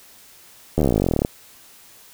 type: slowing click train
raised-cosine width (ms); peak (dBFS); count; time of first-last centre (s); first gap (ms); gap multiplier
2; -5; 25; 0.78-1.249; 12; 1.04
effects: white hiss -48 dBFS RMS until 2.13 s